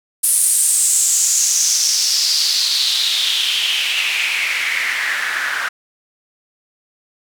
white noise with band-pass filter sweep, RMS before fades -17 dBFS, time 0.23-5.69 s, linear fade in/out 10 ms, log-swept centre 10000 to 1500 Hz, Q 4.6, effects none

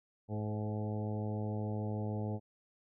harmonic tone with a mistuned harmonic, 106.5 Hz, G#2, 44 cents sharp, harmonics 1 / 2 / 3 / 4 / 5 / 6 / 7 / 8, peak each -36 / -40 / -46 / -45 / -47 / -50 / -50 / -52 dBFS, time 0.28-2.4 s, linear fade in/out 50 ms, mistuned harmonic 5, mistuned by -20 cents, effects none

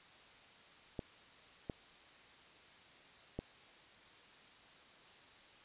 clicks, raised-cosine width 2 ms, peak -26 dBFS, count 3, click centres 0.992 / 1.698 / 3.39 s, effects white hiss -60 dBFS RMS until 5.64 s + resampled to 8000 Hz

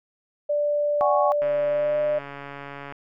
sine tone with pitch glide, 587.3 to 599.6 Hz, D5 to D5, 0 to +36 cents, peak -20 dBFS, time 0.49-2.19 s, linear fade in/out 10 ms, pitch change +36 cents, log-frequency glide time 1.68-1.98 s
sine chord, F# suspended second, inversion none, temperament equal with one note detuned, 745.1 / 830.6 / 1108.7 Hz, F#5 / G#5 / C#6, +12 / 0 / 0 cents, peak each -24 dBFS, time 1.01-1.32 s, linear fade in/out 0 ms
click train, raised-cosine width 0.5 ms, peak -22 dBFS, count 213, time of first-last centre 1.42-2.924 s, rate 141 Hz
effects none

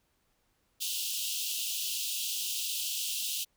pink high-pass noise, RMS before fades -34 dBFS, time 0.8-3.45 s, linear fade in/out 20 ms, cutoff 2700 Hz, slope 96 dB/octave, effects pink hiss -74 dBFS RMS until 3.56 s

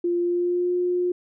sine tone with pitch glide, 348 to 357 Hz, F4 to F4, -6 to +38 cents, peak -20 dBFS, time 0.04-1.12 s, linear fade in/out 5 ms, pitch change +44 cents, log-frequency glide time 0.19-0.73 s, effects none

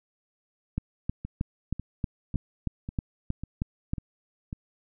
two click trains, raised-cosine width 5 ms, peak -15 / -22 dBFS, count 11 / 7, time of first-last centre 0.78-3.935 / 1.25-4.529 s, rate 3.17 / 1.83 Hz, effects none

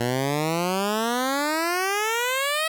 10% pulse exponential sweep, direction up, 117.7 to 648 Hz, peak -14 dBFS, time 0-2.68 s, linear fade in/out 5 ms, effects none

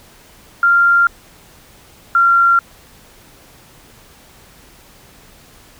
sine tone pair in turn, 1390 / 1377.2 Hz, F6 / F6, -9 / -25 cents, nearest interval unison, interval 16 cents, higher first, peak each -8 dBFS, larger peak neither, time 0.63-1.07 / 2.15-2.59 s, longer neither, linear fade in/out 2 ms, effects pink hiss -45 dBFS RMS until 5.79 s

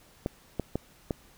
clicks, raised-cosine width 2 ms, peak -15 dBFS, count 4, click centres 0.261 / 0.597 / 0.756 / 1.108 s, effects pink hiss -58 dBFS RMS until 1.37 s

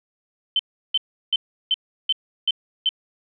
sine tone bursts, 3076 Hz, G7, 33 cents flat, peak -16 dBFS, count 7, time 0.56-2.891 s, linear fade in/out 2 ms, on 33 ms, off 350 ms, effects none

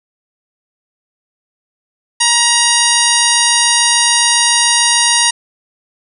harmonic tone, 947 Hz, A#5, 27 cents sharp, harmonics 1 / 2 / 3 / 4 / 5 / 6 / 7 / 9 / 10, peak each -18 / -18 / -18 / -18 / -18 / -18 / -18 / -18 / -18 dBFS, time 2.2-5.31 s, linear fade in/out 10 ms, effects none

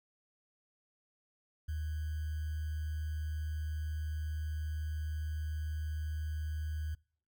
sine tone with sample-and-hold, 77.2 Hz, D#2, 13 cents flat, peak -34 dBFS, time 1.68-6.95 s, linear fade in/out 10 ms, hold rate 1575 Hz, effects noise-tail reverb RT60 0.5 s tail -25 dB re dry

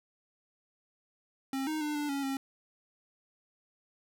square tone with pitch steps, 268.6 / 310.7 / 300.2 / 294.2 / 278.2 / 270.3 Hz, C4 / D#4 / D4 / D4 / C#4 / C#4, +46 / -2 / +38 / +3 / +6 / -44 cents, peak -32 dBFS, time 1.53-2.37 s, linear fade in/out 2 ms, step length 140 ms, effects none

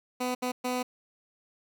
15% pulse tone bursts at uneven times, 250.5 Hz, B3, 25 cents sharp, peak -22 dBFS, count 3, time 0.2-0.35 / 0.42-0.52 / 0.64-0.83 s, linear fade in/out 10 ms, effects none

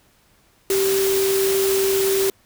sine tone in noise, 388.4 Hz, G4, 16 cents flat, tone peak -17 dBFS, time 0.7-2.3 s, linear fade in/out 2 ms, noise white, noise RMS -25 dBFS, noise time 0.7-2.3 s, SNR +5 dB, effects pink hiss -58 dBFS RMS until 2.45 s

